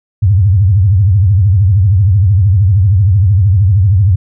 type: tone with vibrato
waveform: sine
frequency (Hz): 97.2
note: G2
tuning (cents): -14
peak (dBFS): -5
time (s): 0.22-4.16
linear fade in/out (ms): 10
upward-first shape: triangle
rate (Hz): 13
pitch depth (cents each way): 250
effects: none